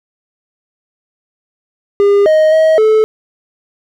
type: tone with pitch steps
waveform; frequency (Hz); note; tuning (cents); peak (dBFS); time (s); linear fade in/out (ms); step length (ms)
triangle; 403.8 / 624 / 635 / 434.9; G#4 / D#5 / D#5 / A4; -49 / +5 / +35 / -20; -4; 2-3.04; 0; 260
effects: none